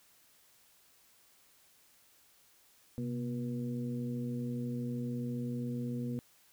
harmonic tone with a mistuned harmonic, 120.4 Hz, B2, 44 cents flat, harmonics 1 / 2 / 3 / 4, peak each -38 / -36 / -50 / -46 dBFS, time 2.98-6.19 s, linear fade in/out 0 ms, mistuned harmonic 1, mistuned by +110 cents, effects white hiss -65 dBFS RMS until 6.52 s

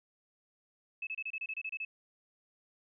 sine tone bursts, 2600 Hz, E7, 24 cents flat, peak -35 dBFS, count 11, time 1.02-1.85 s, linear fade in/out 5 ms, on 50 ms, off 28 ms, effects none

